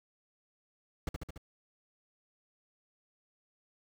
brown noise with echo, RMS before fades -34 dBFS, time 1.07-1.09 s, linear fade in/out 2 ms, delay 72 ms, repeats 4, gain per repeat -3 dB, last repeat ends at 1.378 s, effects none

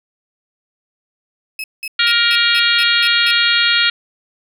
35% pulse tone bursts, 2580 Hz, E7, 38 cents flat, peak -21 dBFS, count 8, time 1.59-3.312 s, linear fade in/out 2 ms, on 49 ms, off 190 ms
harmonic tone, 470 Hz, A#4, 14 cents sharp, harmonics 3 / 4 / 5 / 6 / 7 / 8 / 9, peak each -17 / -20 / -20 / -20 / -18 / -21 / -20 dBFS, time 1.99-3.9 s, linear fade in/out 5 ms
effects none

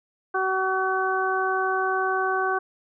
harmonic tone, 378.3 Hz, F#4, 38 cents sharp, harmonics 1 / 2 / 3 / 4, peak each -27 / -27 / -27 / -27 dBFS, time 0.34-2.59 s, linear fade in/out 10 ms, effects none

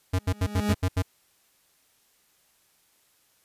square tone bursts, 92.5 Hz, F#2, in tune, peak -22 dBFS, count 7, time 0.13-1.024 s, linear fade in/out 10 ms, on 60 ms, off 79 ms
40% pulse tone with exponential growth, 207.7 Hz, G#3, in tune, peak -20 dBFS, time 0.17-0.73 s, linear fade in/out 5 ms, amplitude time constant 120 ms
effects white hiss -65 dBFS RMS until 3.44 s + resampled to 32000 Hz

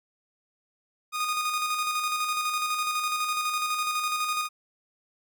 sawtooth tone with tremolo, 1234 Hz, D#6, 15 cents flat, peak -21 dBFS, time 1.12-4.49 s, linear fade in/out 50 ms, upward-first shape square, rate 12 Hz, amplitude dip 35%, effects none

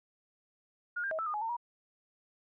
sine tone with pitch steps, 1431 / 1595 / 636 / 1317 / 1222 / 842 / 905 / 955 Hz, F6 / G6 / D#5 / E6 / D#6 / G#5 / A5 / A#5, +42 / +30 / +38 / -2 / -32 / +24 / +48 / +42 cents, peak -32 dBFS, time 0.96-1.568 s, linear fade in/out 10 ms, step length 76 ms, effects none

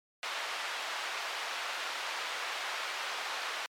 pink band-pass noise, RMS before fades -37 dBFS, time 0.23-3.66 s, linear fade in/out 0 ms, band 880 to 4000 Hz, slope 12 dB/octave, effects high-pass 400 Hz 12 dB/octave + MP3 96 kbps

